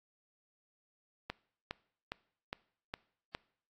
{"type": "click train", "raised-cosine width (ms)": 0.3, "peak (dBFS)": -21, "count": 6, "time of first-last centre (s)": [1.3, 3.349], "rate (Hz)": 2.44, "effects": ["noise-tail reverb RT60 0.6 s tail -23 dB re dry", "AAC 48 kbps"]}